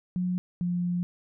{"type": "tone pair in turn", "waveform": "sine", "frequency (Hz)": [180.6, 176.37], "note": ["F#3", "F3"], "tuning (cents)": [-42, 17], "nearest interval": "unison", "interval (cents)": 41, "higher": "first", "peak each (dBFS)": [-25, -25], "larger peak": "neither", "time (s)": [[0.16, 0.38], [0.61, 1.03]], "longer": "second", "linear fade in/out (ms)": 0, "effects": []}